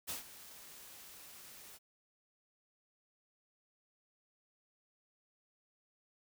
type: noise with ADSR envelope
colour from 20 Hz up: white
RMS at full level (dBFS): -39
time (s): 0.07-1.79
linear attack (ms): 26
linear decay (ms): 130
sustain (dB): -15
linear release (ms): 35
effects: none